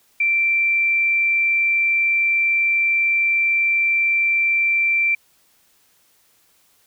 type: tone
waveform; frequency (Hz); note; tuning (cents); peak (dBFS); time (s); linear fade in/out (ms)
sine; 2349; D7; 0; -15; 0.2-5.15; 5
effects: white hiss -59 dBFS RMS until 6.86 s